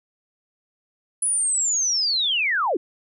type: linear sweep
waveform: sine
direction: down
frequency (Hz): 10090 to 286.6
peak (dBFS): -19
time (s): 1.22-2.77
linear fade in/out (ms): 5
effects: none